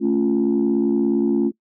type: chord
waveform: sine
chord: A augmented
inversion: none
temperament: equal with one note detuned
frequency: 220 / 277.2 / 347.6 Hz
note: A3 / C#4 / E#4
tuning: 0 / 0 / -8 cents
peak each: -19 dBFS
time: 0-1.52 s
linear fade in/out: 50 ms
effects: noise-tail reverb RT60 0.1 s tail -22 dB re dry + tanh soft clip ceiling -10 dBFS